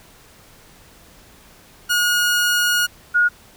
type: tone pair in turn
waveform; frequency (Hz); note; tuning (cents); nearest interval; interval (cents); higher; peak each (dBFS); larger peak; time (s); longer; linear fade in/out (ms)
sawtooth / sine; 1441 / 1441; F#6 / F#6; -46 / -46; unison; 0; neither; -12; neither; 1.89-2.87 / 3.14-3.29; first; 20
effects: pink hiss -48 dBFS RMS until 3.56 s